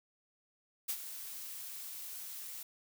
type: noise with ADSR envelope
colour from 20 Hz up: blue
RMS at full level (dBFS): -34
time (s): 0.88-2.63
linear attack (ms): 16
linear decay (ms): 62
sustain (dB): -11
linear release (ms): 4
effects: none